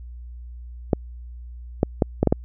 clicks, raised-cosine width 2 ms, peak -3 dBFS, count 6, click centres 0.932 / 1.831 / 2.022 / 2.23 / 2.273 / 2.325 s, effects added 60 Hz sine -35 dBFS peak until 2.44 s

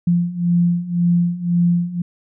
sine beating tone pair, 172.4 / 174.3 Hz, F3 / F3, -22 / -3 cents, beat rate 1.9 Hz, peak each -19 / -16 dBFS, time 0.07-2.02 s, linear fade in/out 5 ms, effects none

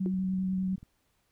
sine tone with vibrato, 187.5 Hz, F#3, 23 cents sharp, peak -27 dBFS, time 0-0.76 s, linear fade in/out 10 ms, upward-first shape triangle, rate 10 Hz, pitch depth 19 cents each way
sine tone with exponential decay, 351 Hz, F4, 9 cents sharp, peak -28 dBFS, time 0.06-0.14 s, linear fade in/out 0 ms, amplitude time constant 16 ms
click train, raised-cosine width 5 ms, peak -35 dBFS, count 15, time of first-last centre 0.14-0.83 s, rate 20.3 Hz
effects pink hiss -73 dBFS RMS until 1.31 s

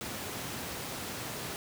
pink high-pass noise, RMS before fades -39 dBFS, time 0.01-1.56 s, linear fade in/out 0 ms, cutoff 100 Hz, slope 12 dB/octave, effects none

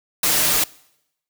white noise with comb filter, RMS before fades -18 dBFS, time 0.23-0.64 s, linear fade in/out 5 ms, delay 6.6 ms, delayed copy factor +0.55, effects noise-tail reverb RT60 0.8 s tail -23 dB re dry

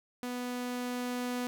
sawtooth tone with level ramp, 246.9 Hz, B3, in tune, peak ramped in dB -31 to -28 dBFS, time 0.23-1.47 s, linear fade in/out 0 ms, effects none

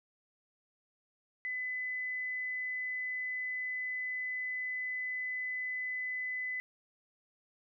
sine tone, 2009 Hz, B6, 29 cents sharp, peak -34 dBFS, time 1.45-6.6 s, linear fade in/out 0 ms, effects none

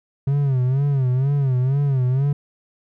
triangle tone with vibrato, 134.2 Hz, C3, 44 cents sharp, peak -14 dBFS, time 0.27-2.33 s, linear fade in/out 5 ms, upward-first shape sine, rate 2.1 Hz, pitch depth 120 cents each way, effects none

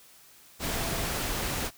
sine tone in noise, 669 Hz, E5, 25 cents sharp, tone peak -40 dBFS, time 0.66-1.08 s, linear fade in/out 50 ms, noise pink, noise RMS -31 dBFS, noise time 0.59-1.71 s, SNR -12 dB, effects white hiss -55 dBFS RMS until 1.77 s

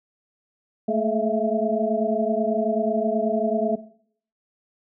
sine tone cluster, 216 / 226.5 / 426.2 / 648 / 676 Hz, A3 / A#3 / G#4 / E5 / E5, -32 / -50 / +45 / -30 / +43 cents, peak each -26 dBFS, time 0.88-3.76 s, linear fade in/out 10 ms, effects noise-tail reverb RT60 0.6 s tail -17 dB re dry

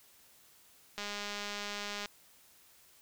click train, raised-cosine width 0.2 ms, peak -22 dBFS, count 222, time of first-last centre 0.98-2.058 s, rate 205 Hz, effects white hiss -62 dBFS RMS until 3.01 s

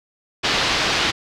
white low-pass noise, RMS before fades -20 dBFS, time 0.43-1.12 s, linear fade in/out 20 ms, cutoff 4600 Hz, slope 24 dB/octave, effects none

